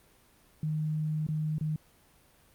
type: tone with dropouts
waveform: sine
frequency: 154.4 Hz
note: D#3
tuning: 13 cents flat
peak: -28 dBFS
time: 0.63-1.76 s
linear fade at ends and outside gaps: 2 ms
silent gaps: 1.267-1.287 / 1.583-1.61 s
effects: pink hiss -62 dBFS RMS until 2.54 s + Opus 32 kbps